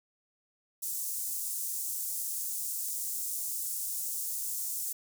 pink high-pass noise, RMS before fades -35 dBFS, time 0.82-4.93 s, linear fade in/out 10 ms, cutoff 7300 Hz, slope 24 dB/octave, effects none

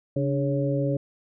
harmonic tone with a mistuned harmonic, 138.59 Hz, C#3, in tune, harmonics 1 / 2 / 3 / 4, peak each -25 / -28 / -32 / -28 dBFS, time 0.16-0.97 s, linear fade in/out 5 ms, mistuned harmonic 2, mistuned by +79 cents, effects none

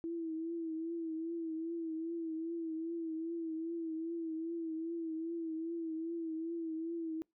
sine tone with vibrato, 327.9 Hz, E4, 9 cents flat, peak -36 dBFS, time 0.04-7.22 s, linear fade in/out 0 ms, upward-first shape triangle, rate 2.5 Hz, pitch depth 62 cents each way, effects noise-tail reverb RT60 0.2 s tail -26 dB re dry

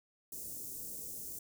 white band-stop noise, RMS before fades -44 dBFS, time 0.32-1.39 s, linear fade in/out 5 ms, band 480 to 6700 Hz, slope 24 dB/octave, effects none

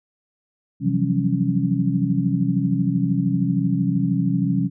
sine tone cluster, 130.7 / 166.9 / 179.8 / 192.8 / 276.5 Hz, C3 / E3 / F#3 / G3 / C#4, -1 / +22 / -49 / -28 / -4 cents, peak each -24 dBFS, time 0.8-4.7 s, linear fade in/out 50 ms, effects none

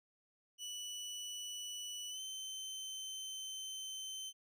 25% pulse tone with pitch glide, 2960 to 3086 Hz, F#7 to G7, 0 to -28 cents, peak -39 dBFS, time 0.58-4.33 s, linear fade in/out 50 ms, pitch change +72 cents, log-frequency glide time 2.09-2.2 s, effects none

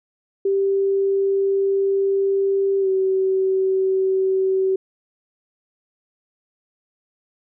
sine tone with pitch glide, 392 to 380.8 Hz, G4 to F#4, 0 to +50 cents, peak -16 dBFS, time 0.45-4.76 s, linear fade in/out 5 ms, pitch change -50 cents, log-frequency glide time 2.8-2.88 s, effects none

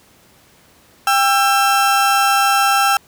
35% pulse tone pair together, 796 / 1338.7 Hz, G5 / E6, +26 / +26 cents, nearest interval major sixth, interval 900 cents, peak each -13 dBFS, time 1.07-2.97 s, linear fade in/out 2 ms, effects pink hiss -50 dBFS RMS until 3.07 s + high-pass 80 Hz 12 dB/octave

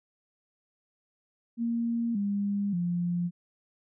sine tone with pitch steps, 233.1 / 201.8 / 174.63 Hz, A#3 / G#3 / F3, 0 / -49 / 0 cents, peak -26 dBFS, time 1.57-3.31 s, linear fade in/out 50 ms, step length 580 ms, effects none

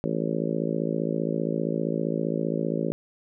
harmonic tone, 55.2 Hz, A1, 6 cents sharp, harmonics 3 / 4 / 5 / 6 / 7 / 8 / 9 / 10, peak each -30 / -31 / -32 / -33 / -33 / -34 / -35 / -35 dBFS, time 0.04-2.92 s, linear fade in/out 0 ms, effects none

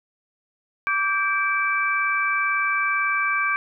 sine tone cluster, 1158 / 1580 / 2320 Hz, D6 / G6 / D7, -25 / +13 / -22 cents, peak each -24 dBFS, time 0.87-3.56 s, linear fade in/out 0 ms, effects none

